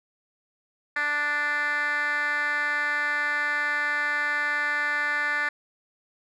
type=tone with band-pass filter; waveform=10% pulse; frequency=293.7 Hz; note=D4; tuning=in tune; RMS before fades=-26 dBFS; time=0.96-5.49 s; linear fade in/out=5 ms; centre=1800 Hz; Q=4.2; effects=none